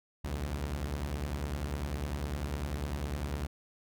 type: beating tone pair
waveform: sawtooth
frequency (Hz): 63.7 / 73.7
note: C2 / D2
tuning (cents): -46 / +7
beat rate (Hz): 10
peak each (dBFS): -34 / -31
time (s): 0.24-3.47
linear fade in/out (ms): 10
effects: none